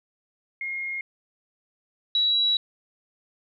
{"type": "tone pair in turn", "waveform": "sine", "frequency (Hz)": [2142, 3901], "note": ["C7", "B7"], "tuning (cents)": [40, -22], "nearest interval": "minor seventh", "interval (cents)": 1038, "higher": "second", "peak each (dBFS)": [-28, -19], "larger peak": "second", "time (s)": [[0.61, 1.01], [2.15, 2.57]], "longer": "second", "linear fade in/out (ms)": 2, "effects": []}